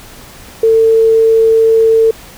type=tone; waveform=sine; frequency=448.7 Hz; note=A4; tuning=34 cents sharp; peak=-5 dBFS; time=0.63-2.11 s; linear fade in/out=5 ms; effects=pink hiss -35 dBFS RMS until 2.37 s